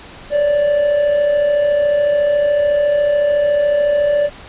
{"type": "tone pair together", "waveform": "triangle", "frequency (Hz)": [550, 583.9], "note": ["C#5", "D5"], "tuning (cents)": [-14, -10], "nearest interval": "minor second", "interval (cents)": 104, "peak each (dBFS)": [-22, -10], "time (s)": [0.3, 4.3], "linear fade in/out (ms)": 50, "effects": ["pink hiss -37 dBFS RMS until 4.48 s", "resampled to 8000 Hz"]}